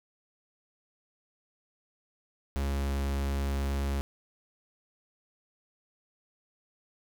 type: tone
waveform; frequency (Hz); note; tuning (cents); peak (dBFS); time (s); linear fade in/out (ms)
45% pulse; 69.3; C#2; 0; -28; 2.56-4.01; 0
effects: 9-bit